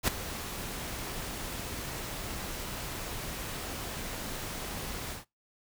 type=noise with ADSR envelope; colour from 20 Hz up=pink; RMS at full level=-24 dBFS; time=0.03-5.25 s; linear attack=47 ms; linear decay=9 ms; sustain=-14 dB; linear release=130 ms; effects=noise-tail reverb RT60 0.2 s tail -22 dB re dry